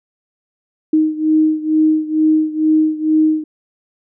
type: beating tone pair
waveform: sine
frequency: 311.1 / 313.3 Hz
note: D#4 / D#4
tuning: 0 / +12 cents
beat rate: 2.2 Hz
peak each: -13 / -16 dBFS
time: 0.93-3.44 s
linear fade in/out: 5 ms
effects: none